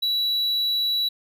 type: tone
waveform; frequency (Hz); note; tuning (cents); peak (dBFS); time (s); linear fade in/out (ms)
triangle; 3924; B7; -12; -19; 0.02-1.09; 10
effects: none